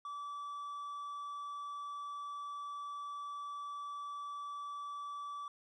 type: tone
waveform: triangle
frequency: 1155 Hz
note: D6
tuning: 29 cents flat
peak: -39 dBFS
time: 0.05-5.48 s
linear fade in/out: 2 ms
effects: resampled to 24000 Hz